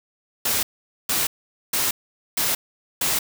white noise bursts, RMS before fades -22 dBFS, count 5, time 0.45-3.19 s, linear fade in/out 5 ms, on 180 ms, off 460 ms, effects none

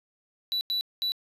triangle tone bursts at uneven times, 3951 Hz, B7, in tune, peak -24 dBFS, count 3, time 0.52-0.61 / 0.7-0.81 / 1.02-1.12 s, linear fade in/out 0 ms, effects resampled to 32000 Hz

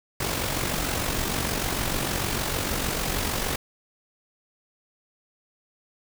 pink noise with amplitude modulation, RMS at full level -25 dBFS, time 0.2-3.56 s, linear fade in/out 5 ms, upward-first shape sine, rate 46.6 Hz, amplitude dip 50%, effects none

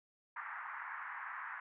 white band-pass noise, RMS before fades -45 dBFS, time 0.36-1.6 s, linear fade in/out 5 ms, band 890 to 1900 Hz, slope 48 dB/octave, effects none

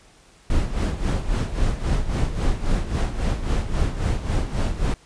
brown noise with tremolo, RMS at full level -19 dBFS, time 0.5-4.94 s, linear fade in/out 2 ms, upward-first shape sine, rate 3.7 Hz, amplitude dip 70%, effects pink hiss -53 dBFS RMS until 5.05 s + resampled to 22050 Hz

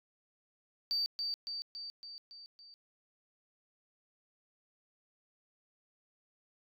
sine tone with echo, 4626 Hz, D8, 27 cents flat, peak -29 dBFS, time 0.91-1.06 s, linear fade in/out 0 ms, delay 280 ms, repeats 6, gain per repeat -4 dB, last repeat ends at 2.74 s, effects tanh soft clip ceiling -26 dBFS

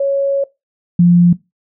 sine tone pair in turn, 554 / 174.5 Hz, C#5 / F3, -1 / -1 cents, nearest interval octave + minor sixth, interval 2000 cents, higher first, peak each -12 / -5 dBFS, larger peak second, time 0-0.44 / 0.99-1.33 s, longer first, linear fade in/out 5 ms, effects noise-tail reverb RT60 0.2 s tail -19 dB re dry

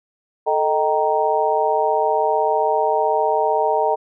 harmonic tone with a mistuned harmonic, 155.56 Hz, D#3, in tune, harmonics 3 / 4 / 5 / 6, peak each -21 / -21 / -21 / -21 dBFS, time 0.46-3.96 s, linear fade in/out 20 ms, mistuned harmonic 3, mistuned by -100 cents, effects none

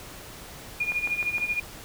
sine tone with tremolo, 2432 Hz, D#7, 40 cents flat, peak -22 dBFS, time 0.8-1.6 s, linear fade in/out 5 ms, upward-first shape sine, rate 13 Hz, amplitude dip 75%
click train, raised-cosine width 0.5 ms, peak -21 dBFS, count 4, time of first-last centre 0.92-1.382 s, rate 6.49 Hz
effects pink hiss -43 dBFS RMS until 1.84 s

